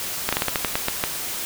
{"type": "slowing click train", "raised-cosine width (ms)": 0.3, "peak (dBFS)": -4, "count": 10, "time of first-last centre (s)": [0.29, 1.039], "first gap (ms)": 36, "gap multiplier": 1.2, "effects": ["white hiss -29 dBFS RMS until 1.45 s"]}